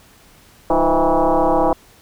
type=tone with frequency modulation; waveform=sine; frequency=146.83 Hz; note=D3; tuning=in tune; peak=-12 dBFS; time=0.7-1.73 s; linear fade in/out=2 ms; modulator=164 Hz; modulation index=5.4; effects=pink hiss -49 dBFS RMS until 2.01 s